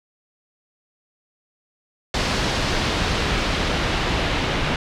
pink noise with low-pass filter sweep, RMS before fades -22 dBFS, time 2.14-4.76 s, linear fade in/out 2 ms, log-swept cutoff 4900 to 3200 Hz, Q 1.1, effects none

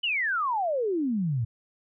sine exponential sweep, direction down, 3050 to 107.6 Hz, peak -24 dBFS, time 0.03-1.45 s, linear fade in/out 10 ms, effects none

